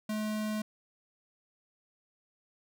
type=tone; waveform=square; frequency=214.2 Hz; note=A3; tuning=46 cents flat; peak=-32 dBFS; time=0.09-0.62 s; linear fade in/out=5 ms; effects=none